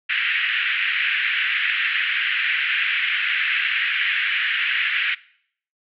pink band-pass noise, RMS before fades -22 dBFS, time 0.09-5.15 s, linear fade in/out 10 ms, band 1600 to 3000 Hz, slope 48 dB/octave, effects noise-tail reverb RT60 0.6 s tail -20 dB re dry

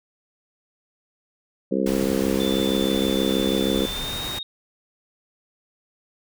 harmonic tone, 66.3 Hz, C2, 23 cents sharp, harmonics 3 / 4 / 5 / 6 / 7 / 8, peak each -25 / -26 / -27 / -28 / -28 / -29 dBFS, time 1.71-3.86 s, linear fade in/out 10 ms
pink noise, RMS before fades -32 dBFS, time 1.86-4.39 s, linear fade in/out 5 ms
sine tone with pitch glide, 3520 to 3729 Hz, A7 to A#7, 0 to 0 cents, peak -29 dBFS, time 2.4-4.43 s, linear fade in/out 2 ms, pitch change +100 cents, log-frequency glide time 3.82-4.19 s
effects none

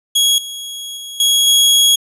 sawtooth tone with level steps, 3322 Hz, G#7, in tune, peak -7 / -22 / -24 / -7 / -5 dBFS, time 0.15-1.96 s, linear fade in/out 10 ms, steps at 0.38 / 0.97 / 1.2 / 1.47 s, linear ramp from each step 2 ms, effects resampled to 32000 Hz

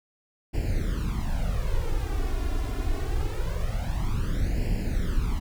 brown noise with flanger, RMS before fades -26 dBFS, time 0.53-5.4 s, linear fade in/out 20 ms, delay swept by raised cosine 0.4 to 2.9 ms, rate 0.24 Hz, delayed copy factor +0.85, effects none

